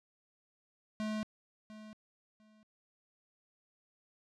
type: tone with echo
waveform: square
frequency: 215.1 Hz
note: A3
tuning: 39 cents flat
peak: -35 dBFS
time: 1-1.23 s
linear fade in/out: 0 ms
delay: 700 ms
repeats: 2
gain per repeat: -14 dB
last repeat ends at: 2.63 s
effects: low-pass 6000 Hz 12 dB/octave